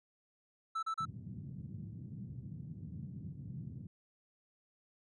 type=tone bursts; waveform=triangle; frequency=1318.5 Hz; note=E6; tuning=in tune; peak=-32 dBFS; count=3; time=0.75-1.055 s; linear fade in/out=10 ms; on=79 ms; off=34 ms
type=band-pass noise; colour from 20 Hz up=white; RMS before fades=-46 dBFS; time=1-3.87 s; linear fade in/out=5 ms; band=100 to 170 Hz; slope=24 dB/octave
effects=resampled to 22050 Hz